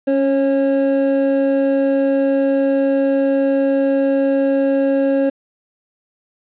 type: tone pair together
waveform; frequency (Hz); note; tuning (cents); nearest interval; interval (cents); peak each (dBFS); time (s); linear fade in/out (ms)
triangle; 275.4 / 544.5; C#4 / C#5; -11 / -31; octave; 1180; -14; 0.07-5.3; 10
effects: resampled to 8000 Hz + 8-bit